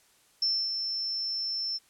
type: tone with ADSR envelope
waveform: sine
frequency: 5350 Hz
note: E8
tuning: 25 cents sharp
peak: -23 dBFS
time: 0.42-1.79 s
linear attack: 4 ms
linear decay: 270 ms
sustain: -6 dB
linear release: 30 ms
effects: white hiss -63 dBFS RMS until 1.89 s + low-pass 11000 Hz 12 dB/octave